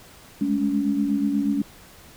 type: tone cluster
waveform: sine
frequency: 206 / 214.3 / 282.2 Hz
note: G#3 / A3 / C#4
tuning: -14 / -45 / +31 cents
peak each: -26 / -26 / -22 dBFS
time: 0.41-1.62 s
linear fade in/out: 5 ms
effects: pink hiss -48 dBFS RMS until 2.16 s